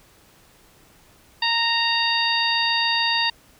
harmonic tone, 927 Hz, A#5, 10 cents flat, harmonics 1 / 2 / 3 / 4 / 5, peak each -25 / -25 / -25 / -25 / -25 dBFS, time 1.42-3.3 s, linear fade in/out 5 ms, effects pink hiss -54 dBFS RMS until 3.59 s

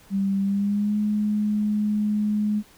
sine tone with pitch glide, 196 to 210.1 Hz, G3 to G#3, 0 to +20 cents, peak -20 dBFS, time 0.1-2.63 s, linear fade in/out 50 ms, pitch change +120 cents, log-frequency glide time 0.41-0.97 s, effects pink hiss -53 dBFS RMS until 2.77 s

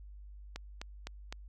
click train, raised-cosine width 0.2 ms, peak -23 dBFS, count 4, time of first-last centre 0.56-1.325 s, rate 3.92 Hz, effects added 50 Hz sine -47 dBFS peak until 1.48 s

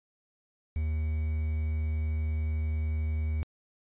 triangle tone with quantisation, 77.78 Hz, D#2, in tune, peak -25 dBFS, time 0.76-3.43 s, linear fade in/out 0 ms, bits 8, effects resampled to 8000 Hz

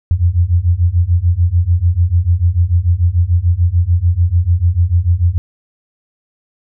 sine beating tone pair, 83.8 / 90.6 Hz, E2 / F#2, +29 / -36 cents, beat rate 6.8 Hz, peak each -13 / -12 dBFS, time 0.11-5.38 s, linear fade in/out 0 ms, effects none

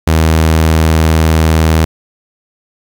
sawtooth tone, 79.9 Hz, D#2, 47 cents sharp, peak -3 dBFS, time 0.07-1.85 s, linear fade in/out 5 ms, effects 7-bit

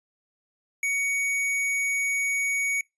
square tone, 2240 Hz, C#7, 18 cents sharp, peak -24 dBFS, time 0.83-2.81 s, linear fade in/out 2 ms, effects noise-tail reverb RT60 0.2 s tail -25 dB re dry + resampled to 24000 Hz

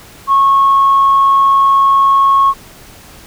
sine tone, 1096 Hz, C#6, 20 cents flat, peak -5 dBFS, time 0.27-2.54 s, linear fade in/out 50 ms, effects tanh soft clip ceiling -2 dBFS + pink hiss -38 dBFS RMS until 3.26 s

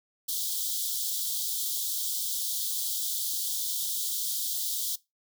white high-pass noise, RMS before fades -31 dBFS, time 0.28-4.96 s, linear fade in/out 10 ms, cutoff 3200 Hz, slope 96 dB/octave, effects noise-tail reverb RT60 0.2 s tail -20 dB re dry

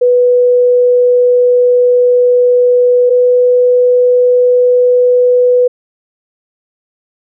sine tone pair in turn, 492.7 / 495 Hz, B4 / B4, -4 / +4 cents, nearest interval unison, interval 8 cents, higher second, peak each -5 dBFS, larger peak neither, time 0.01-3.1 / 3.1-5.68 s, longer first, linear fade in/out 10 ms, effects none

